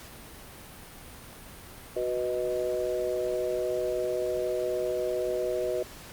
sine chord, B major, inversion second, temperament equal, 370 / 493.9 / 622.3 Hz, F#4 / B4 / D#5, 0 / 0 / 0 cents, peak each -31 dBFS, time 1.96-5.83 s, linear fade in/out 5 ms, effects pink hiss -46 dBFS RMS until 6.12 s + Opus 48 kbps

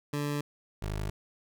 20% pulse tone pair in turn, 145.7 / 51.51 Hz, D3 / G#1, -13 / -13 cents, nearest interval octave + tritone, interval 1800 cents, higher first, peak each -25 / -27 dBFS, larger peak first, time 0.13-0.41 / 0.82-1.1 s, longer neither, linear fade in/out 5 ms, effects none

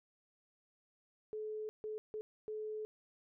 sine tone bursts at uneven times, 430 Hz, A4, 40 cents flat, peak -39 dBFS, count 4, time 1.33-1.69 / 1.84-1.98 / 2.14-2.21 / 2.48-2.85 s, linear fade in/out 0 ms, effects none

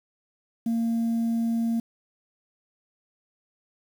sine tone, 230 Hz, A#3, 23 cents flat, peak -20 dBFS, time 0.66-1.8 s, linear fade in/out 5 ms, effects tanh soft clip ceiling -21 dBFS + 8-bit

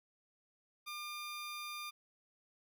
15% pulse tone, 1200 Hz, D6, 37 cents sharp, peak -36 dBFS, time 0.86-1.91 s, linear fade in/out 20 ms, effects none

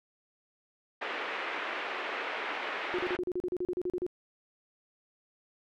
white band-pass noise, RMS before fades -36 dBFS, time 1.01-3.17 s, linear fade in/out 10 ms, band 330 to 2500 Hz, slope 24 dB/octave
sine tone bursts, 360 Hz, F#4, 47 cents flat, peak -29 dBFS, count 14, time 2.94-4.065 s, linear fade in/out 0 ms, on 46 ms, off 37 ms
effects none

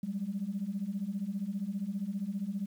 sine beating tone pair, 189.2 / 204.2 Hz, F#3 / G#3, +39 / -29 cents, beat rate 15 Hz, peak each -36 / -34 dBFS, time 0.03-2.66 s, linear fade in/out 5 ms, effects tanh soft clip ceiling -25 dBFS + 10-bit

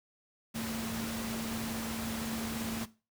sine tone in noise, 225.8 Hz, A3, 45 cents sharp, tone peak -35 dBFS, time 0.54-2.86 s, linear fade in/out 20 ms, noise pink, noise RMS -39 dBFS, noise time 0.54-2.86 s, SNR +1 dB, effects noise-tail reverb RT60 0.3 s tail -17 dB re dry + high-pass 60 Hz 12 dB/octave

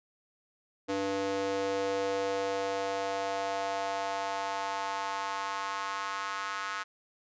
square tone with high-pass filter sweep, 98 Hz, G2, in tune, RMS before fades -33 dBFS, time 0.88-6.84 s, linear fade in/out 20 ms, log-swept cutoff 380 to 1300 Hz, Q 3, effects resampled to 16000 Hz

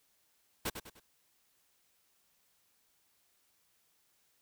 pink noise with echo, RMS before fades -34 dBFS, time 0.65-0.7 s, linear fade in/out 10 ms, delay 100 ms, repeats 3, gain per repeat -8 dB, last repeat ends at 1 s, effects white hiss -73 dBFS RMS until 4.41 s

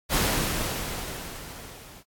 pink noise with level ramp, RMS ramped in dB -22 to -48 dBFS, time 0.09-2.04 s, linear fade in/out 50 ms, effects AAC 64 kbps

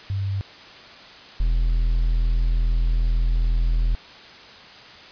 sine / triangle tone pair in turn, 98 / 41.2 Hz, G2 / E1, 0 / 0 cents, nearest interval octave + minor third, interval 1500 cents, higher first, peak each -22 / -15 dBFS, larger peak second, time 0.1-0.41 / 1.4-3.95 s, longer second, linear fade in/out 0 ms, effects white hiss -43 dBFS RMS until 5.11 s + resampled to 11025 Hz

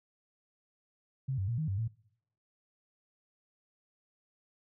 sine tone with pitch steps, 133.2 / 96 / 117.9 / 156.5 / 97.3 / 112.6 Hz, C3 / G2 / A#2 / D#3 / G2 / A2, +31 / -36 / +20 / +10 / -12 / +40 cents, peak -30 dBFS, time 1.28-1.88 s, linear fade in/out 10 ms, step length 100 ms, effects noise-tail reverb RT60 0.8 s tail -26 dB re dry

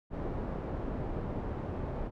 pink low-pass noise, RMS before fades -36 dBFS, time 0.1-2.11 s, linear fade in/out 50 ms, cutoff 750 Hz, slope 12 dB/octave, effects none

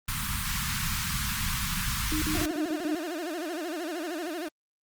pink band-stop noise, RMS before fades -30 dBFS, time 0.08-2.46 s, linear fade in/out 5 ms, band 220 to 1000 Hz, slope 48 dB/octave
sine tone bursts, 307.5 Hz, D#4, 20 cents flat, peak -28 dBFS, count 6, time 2.12-2.95 s, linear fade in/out 2 ms, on 100 ms, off 46 ms
30% pulse tone with vibrato, 329.6 Hz, E4, in tune, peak -29 dBFS, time 2.34-4.49 s, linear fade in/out 10 ms, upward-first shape sine, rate 13 Hz, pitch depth 170 cents each way
effects Opus 32 kbps

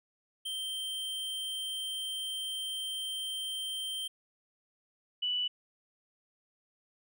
square / sine tone pair in turn, 3136 / 2966 Hz, G7 / F#7, 0 / +4 cents, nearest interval minor second, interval 96 cents, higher first, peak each -35 / -29 dBFS, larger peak second, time 0.45-4.08 / 5.22-5.48 s, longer first, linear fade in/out 10 ms, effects none

